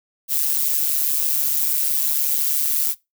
violet noise with amplitude modulation, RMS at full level -17 dBFS, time 0.28-2.95 s, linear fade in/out 50 ms, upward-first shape sine, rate 146 Hz, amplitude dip 75%, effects noise-tail reverb RT60 0.2 s tail -20 dB re dry

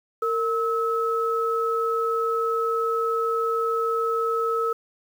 sine tone pair together, 458.3 / 1294.9 Hz, A#4 / E6, -29 / -31 cents, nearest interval octave + tritone, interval 1798 cents, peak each -24 dBFS, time 0.22-4.73 s, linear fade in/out 5 ms, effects 8-bit

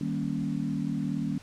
sine chord, Eb dominant seventh, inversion none, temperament equal, 155.56 / 196 / 233.1 / 277.2 Hz, Eb3 / G3 / Bb3 / Db4, 0 / 0 / 0 / 0 cents, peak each -33 dBFS, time 0.01-1.38 s, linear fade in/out 2 ms, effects pink hiss -52 dBFS RMS until 1.42 s + low-pass 8000 Hz 12 dB/octave

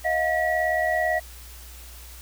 sine tone cluster, 633 / 711 / 1929 Hz, D#5 / F5 / B6, +30 / +31 / -41 cents, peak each -25 dBFS, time 0.04-1.2 s, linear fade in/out 20 ms, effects added 60 Hz sine -42 dBFS peak until 2.21 s + white hiss -46 dBFS RMS until 2.21 s

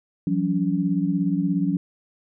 sine tone cluster, 171.5 / 188.4 / 283 Hz, F3 / F#3 / C#4, -31 / +32 / +36 cents, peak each -24 dBFS, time 0.27-1.77 s, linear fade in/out 2 ms, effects none

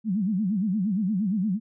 sine tone with vibrato, 199.7 Hz, G3, 32 cents sharp, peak -22 dBFS, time 0.04-1.6 s, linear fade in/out 50 ms, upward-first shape sine, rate 8.6 Hz, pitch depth 200 cents each way, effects none

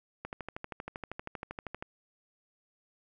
click train, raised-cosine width 0.5 ms, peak -23 dBFS, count 21, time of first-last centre 0.25-1.825 s, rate 12.7 Hz, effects none

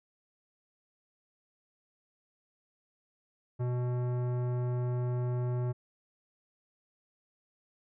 sine tone with tanh clipping, 123.47 Hz, B2, in tune, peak -31 dBFS, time 3.59-5.73 s, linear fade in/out 20 ms, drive 16 dB, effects none

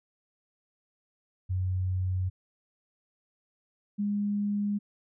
sine tone pair in turn, 92.5 / 204.8 Hz, F#2 / G#3, 0 / -24 cents, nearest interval octave + major second, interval 1376 cents, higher second, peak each -26 dBFS, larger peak neither, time 1.49-2.3 / 3.98-4.79 s, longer neither, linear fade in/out 20 ms, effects none

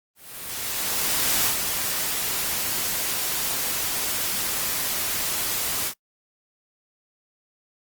white noise with ADSR envelope, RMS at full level -21 dBFS, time 0.15-5.94 s, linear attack 1300 ms, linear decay 110 ms, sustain -5 dB, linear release 73 ms, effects noise-tail reverb RT60 0.1 s tail -22 dB re dry + Opus 32 kbps

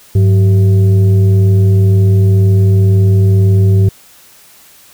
sine tone with frequency modulation, 100.5 Hz, G2, 44 cents sharp, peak -5 dBFS, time 0.15-3.89 s, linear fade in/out 5 ms, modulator 283 Hz, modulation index 0.41, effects white hiss -42 dBFS RMS until 4.93 s

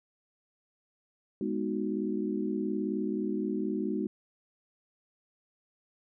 sine chord, G# minor seventh, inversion none, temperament equal, 207.7 / 246.9 / 311.1 / 370 Hz, G#3 / B3 / D#4 / F#4, 0 / 0 / 0 / 0 cents, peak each -33 / -36 / -34 / -35 dBFS, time 1.41-4.07 s, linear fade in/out 2 ms, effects none

